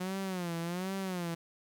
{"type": "tone with vibrato", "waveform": "sawtooth", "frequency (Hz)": 180, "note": "F#3", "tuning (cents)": -47, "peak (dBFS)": -30, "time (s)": [0, 1.35], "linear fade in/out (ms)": 10, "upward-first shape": "sine", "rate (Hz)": 1.3, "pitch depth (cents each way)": 130, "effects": ["11-bit"]}